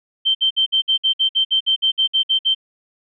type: tone bursts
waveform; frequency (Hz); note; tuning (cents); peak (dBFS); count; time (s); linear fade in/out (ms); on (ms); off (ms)
sine; 3122; G7; -8; -13; 15; 0.25-2.548; 20; 100; 57
effects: none